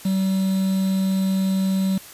triangle tone with quantisation, 191.2 Hz, G3, 43 cents flat, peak -16 dBFS, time 0.05-1.98 s, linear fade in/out 5 ms, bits 6, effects white hiss -42 dBFS RMS until 2.13 s + resampled to 32000 Hz

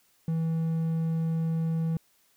triangle tone, 162.8 Hz, E3, 21 cents flat, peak -23 dBFS, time 0.28-1.97 s, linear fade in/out 2 ms, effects white hiss -66 dBFS RMS until 2.36 s

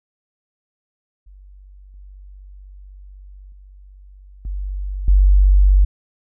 sine tone with level steps, 48.04 Hz, G1, 34 cents flat, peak -40 / -37 / -40 / -22 / -8 dBFS, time 1.26-5.85 s, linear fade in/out 10 ms, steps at 1.94 / 3.52 / 4.45 / 5.08 s, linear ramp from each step 2 ms, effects none

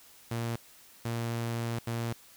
sawtooth tone bursts at uneven times, 116.54 Hz, A#2, in tune, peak -27 dBFS, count 3, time 0.31-0.56 / 1.05-1.79 / 1.87-2.13 s, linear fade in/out 5 ms, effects white hiss -56 dBFS RMS until 2.36 s

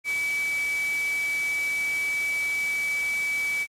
sine tone in noise, 2291 Hz, D7, 44 cents flat, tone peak -24 dBFS, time 0.04-3.67 s, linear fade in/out 50 ms, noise white, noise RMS -37 dBFS, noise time 0.04-3.67 s, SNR +10 dB, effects low-pass 11000 Hz 12 dB/octave + Opus 48 kbps

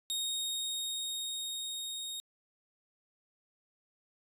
sawtooth tone with level ramp, 3729 Hz, A#7, in tune, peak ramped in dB -29 to -35 dBFS, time 0.1-2.2 s, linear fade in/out 0 ms, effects resampled to 32000 Hz

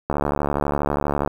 click train, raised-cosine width 1 ms, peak -7 dBFS, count 86, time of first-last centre 0.1-1.276 s, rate 72.3 Hz, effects 7-bit

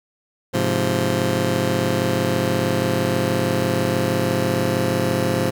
15% pulse chord, F minor, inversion first, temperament just, 104.77 / 130.96 / 174.61 Hz, Ab2 / C3 / F3, +16 / +2 / 0 cents, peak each -17 dBFS, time 0.53-5.51 s, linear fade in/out 20 ms, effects none

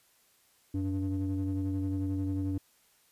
triangle ring-modulated tone, 97.8 Hz, G2, 4 cents flat, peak -24 dBFS, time 0.74-2.58 s, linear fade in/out 5 ms, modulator 190 Hz, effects white hiss -66 dBFS RMS until 3.11 s + resampled to 32000 Hz

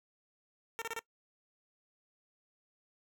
10% pulse tone bursts, 455.5 Hz, A#4, 40 cents flat, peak -28 dBFS, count 4, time 0.79-0.992 s, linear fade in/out 0 ms, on 28 ms, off 30 ms, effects noise-tail reverb RT60 0.1 s tail -20 dB re dry

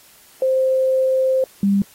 sine tone pair in turn, 523.3 / 198.87 Hz, C5 / G3, 0 / +25 cents, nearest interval octave + perfect fourth, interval 1675 cents, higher first, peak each -14 / -13 dBFS, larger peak second, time 0.42-1.44 / 1.63-1.82 s, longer first, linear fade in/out 2 ms, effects white hiss -49 dBFS RMS until 1.94 s + AAC 48 kbps

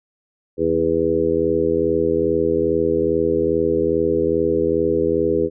harmonic tone with a mistuned harmonic, 82.41 Hz, E2, in tune, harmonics 1 / 2 / 3 / 4 / 5 / 6, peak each -31 / -30 / -27 / -22 / -19 / -21 dBFS, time 0.57-5.5 s, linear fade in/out 50 ms, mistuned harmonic 2, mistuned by -28 cents, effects none

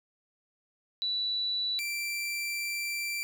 sine / sawtooth tone pair in turn, 3951 / 2349 Hz, B7 / D7, 0 / 0 cents, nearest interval major sixth, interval 900 cents, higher first, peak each -28 dBFS, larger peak neither, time 1.02-1.79 / 1.79-3.23 s, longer second, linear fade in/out 0 ms, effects none

